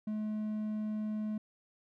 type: tone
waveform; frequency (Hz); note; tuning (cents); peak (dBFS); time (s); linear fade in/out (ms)
triangle; 213.9; A3; -49; -31; 0.07-1.38; 5
effects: none